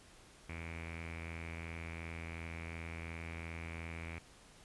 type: tone with low-pass filter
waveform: sawtooth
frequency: 82.8 Hz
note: E2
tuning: 8 cents sharp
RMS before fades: -45 dBFS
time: 0.49-4.19 s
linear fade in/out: 5 ms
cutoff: 2300 Hz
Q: 8.9
effects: pink hiss -60 dBFS RMS until 4.64 s + resampled to 24000 Hz